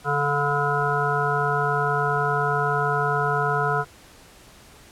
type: harmonic tone with a mistuned harmonic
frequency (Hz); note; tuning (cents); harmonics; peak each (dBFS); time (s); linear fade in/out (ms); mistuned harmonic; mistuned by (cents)
143.5; D3; -40; 1 / 3 / 5 / 7 / 9 / 10; -27 / -27 / -27 / -27 / -27 / -27; 0.04-3.85; 50; 3; +19
effects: pink hiss -49 dBFS RMS until 4.91 s + low-pass 12000 Hz 12 dB/octave